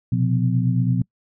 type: tone cluster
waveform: sine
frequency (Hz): 121.9 / 130.8 / 177.7 / 253.8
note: B2 / C3 / F3 / B3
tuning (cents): -22 / 0 / +30 / +47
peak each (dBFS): -19 / -26 / -22 / -27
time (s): 0.12-1.02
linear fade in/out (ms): 5
effects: noise-tail reverb RT60 0.1 s tail -26 dB re dry